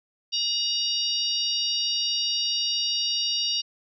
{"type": "harmonic tone with a mistuned harmonic", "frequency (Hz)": 932.3, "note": "A#5", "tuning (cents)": 0, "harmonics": [3, 4, 5, 6], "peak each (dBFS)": [-29, -29, -28, -30], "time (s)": [0.32, 3.62], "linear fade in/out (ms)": 20, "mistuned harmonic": 3, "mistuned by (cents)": 48, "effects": []}